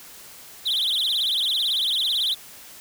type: tone with vibrato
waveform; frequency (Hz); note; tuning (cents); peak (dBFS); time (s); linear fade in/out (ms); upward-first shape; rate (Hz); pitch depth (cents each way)
triangle; 3520; A7; 0; -19; 0.65-2.35; 20; triangle; 18; 270
effects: white hiss -44 dBFS RMS until 2.8 s